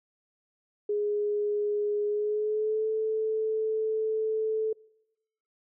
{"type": "tone with pitch glide", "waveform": "sine", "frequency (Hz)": [415.3, 437.5], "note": ["G#4", "A4"], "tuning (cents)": [0, -10], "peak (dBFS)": -25, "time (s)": [0.89, 4.73], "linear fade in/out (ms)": 5, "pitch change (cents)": 90, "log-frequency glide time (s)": [2.07, 2.88], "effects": ["noise-tail reverb RT60 0.9 s tail -25 dB re dry"]}